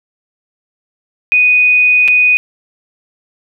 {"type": "tone with dropouts", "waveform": "sine", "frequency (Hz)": 2485, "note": "D#7", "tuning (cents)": -3, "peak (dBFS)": -6, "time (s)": [1.32, 2.37], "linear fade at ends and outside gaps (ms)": 0, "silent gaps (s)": [2.078, 2.083], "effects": []}